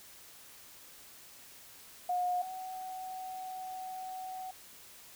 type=tone pair in turn; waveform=sine; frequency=720 / 747.8 Hz; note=F#5 / F#5; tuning=-47 / +18 cents; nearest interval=minor second; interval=65 cents; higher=second; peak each=-29 / -39 dBFS; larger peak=first; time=2.09-2.42 / 2.42-4.51 s; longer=second; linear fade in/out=5 ms; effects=white hiss -54 dBFS RMS until 5.15 s